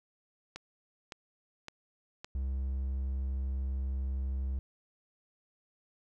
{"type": "click train", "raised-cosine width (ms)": 0.2, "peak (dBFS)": -24, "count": 4, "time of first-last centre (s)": [0.56, 2.245], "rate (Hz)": 1.78}
{"type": "tone", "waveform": "triangle", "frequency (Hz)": 66.3, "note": "C2", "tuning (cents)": 23, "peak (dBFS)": -29, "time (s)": [2.35, 4.59], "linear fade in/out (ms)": 0}
{"effects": []}